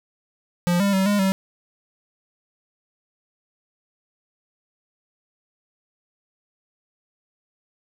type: tone with pitch steps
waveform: square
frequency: 175.2 / 199.8 / 191.1 / 204.8 / 191.8 Hz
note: F3 / G3 / G3 / G#3 / G3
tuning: +6 / +33 / -44 / -24 / -37 cents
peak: -18 dBFS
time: 0.67-1.32 s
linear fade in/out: 0 ms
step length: 130 ms
effects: none